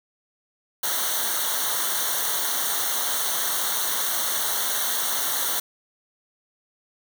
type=noise with comb filter; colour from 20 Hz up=white; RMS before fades=-25 dBFS; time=0.83-5.6 s; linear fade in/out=5 ms; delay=0.4 ms; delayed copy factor=-0.95; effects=none